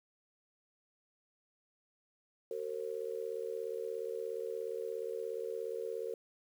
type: tone with amplitude modulation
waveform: sine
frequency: 457.2 Hz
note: A#4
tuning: 34 cents flat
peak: -32 dBFS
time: 2.51-6.14 s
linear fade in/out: 2 ms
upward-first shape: sine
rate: 77 Hz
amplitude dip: 100%
effects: 10-bit